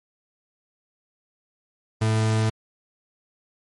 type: tone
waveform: 40% pulse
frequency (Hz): 110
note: A2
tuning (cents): 0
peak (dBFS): -18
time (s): 2.01-2.5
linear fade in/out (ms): 10
effects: MP3 48 kbps